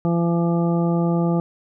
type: harmonic tone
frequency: 170 Hz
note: F3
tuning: 46 cents flat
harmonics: 1 / 2 / 3 / 4 / 5 / 7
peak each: -18 / -24 / -28 / -30 / -32 / -35 dBFS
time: 0.05-1.4 s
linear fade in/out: 0 ms
effects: none